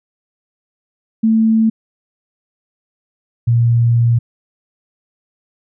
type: tone pair in turn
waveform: sine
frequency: 222.3 / 117.76 Hz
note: A3 / A#2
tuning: +18 / +18 cents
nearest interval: major seventh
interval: 1100 cents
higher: first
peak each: -9 dBFS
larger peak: neither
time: 1.23-1.7 / 3.47-4.19 s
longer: second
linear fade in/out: 10 ms
effects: none